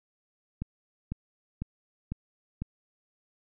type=click train; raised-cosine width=5 ms; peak=-20 dBFS; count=5; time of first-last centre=0.62-2.62 s; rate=2 Hz; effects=none